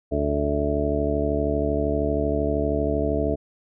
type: harmonic tone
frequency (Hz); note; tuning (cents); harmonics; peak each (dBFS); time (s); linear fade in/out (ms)
72.8; D2; -15; 1 / 2 / 3 / 4 / 5 / 6 / 8 / 9; -27 / -32 / -33 / -27 / -33 / -27 / -32 / -27; 0.11-3.36; 20
effects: none